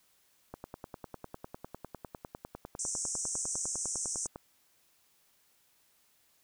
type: click train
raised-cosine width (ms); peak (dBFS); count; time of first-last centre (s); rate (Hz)
1; -27; 39; 0.54-4.359; 9.95
type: band-pass noise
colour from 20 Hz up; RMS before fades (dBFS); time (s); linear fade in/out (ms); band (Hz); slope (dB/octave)
white; -36; 2.79-4.27; 5; 5700 to 8900; 96
effects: white hiss -69 dBFS RMS until 6.43 s